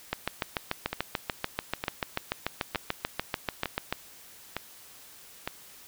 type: two click trains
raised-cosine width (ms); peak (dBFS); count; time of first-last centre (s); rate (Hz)
0.3; -14 / -11; 6 / 27; 0.93-5.475 / 0.13-3.926; 1.1 / 6.85
effects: white hiss -51 dBFS RMS until 5.87 s